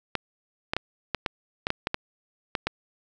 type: clicks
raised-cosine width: 0.3 ms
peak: -9 dBFS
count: 11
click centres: 0.153 / 0.735 / 0.766 / 1.147 / 1.262 / 1.669 / 1.704 / 1.871 / 1.944 / 2.552 / 2.67 s
effects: none